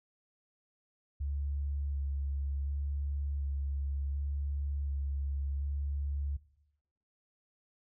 sine tone with vibrato, 70.3 Hz, C#2, 25 cents sharp, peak -32 dBFS, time 1.2-6.37 s, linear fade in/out 10 ms, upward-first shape square, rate 0.68 Hz, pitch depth 15 cents each way, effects noise-tail reverb RT60 0.9 s tail -18 dB re dry

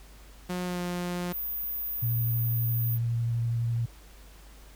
sawtooth tone with pitch glide, 179.7 to 177.02 Hz, F3 to F3, +50 to +24 cents, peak -26 dBFS, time 0.49-1.33 s, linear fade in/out 10 ms, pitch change -26 cents, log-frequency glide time 0.67-0.8 s
sine tone, 14917 Hz, A#9, in tune, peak -30 dBFS, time 1.31-2.99 s, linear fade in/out 50 ms
sine tone with vibrato, 117 Hz, A#2, 7 cents sharp, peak -25 dBFS, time 2.02-3.86 s, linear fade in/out 10 ms, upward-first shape sine, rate 12 Hz, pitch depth 13 cents each way
effects added 50 Hz sine -49 dBFS peak until 4.75 s + pink hiss -55 dBFS RMS until 4.75 s

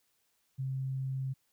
sine tone, 132.9 Hz, C3, 27 cents sharp, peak -32 dBFS, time 0.58-1.34 s, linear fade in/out 20 ms, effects white hiss -75 dBFS RMS until 1.52 s

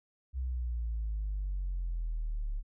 sine exponential sweep, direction down, 65.5 to 35.05 Hz, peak -30 dBFS, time 0.33-2.63 s, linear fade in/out 50 ms, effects tanh soft clip ceiling -28 dBFS

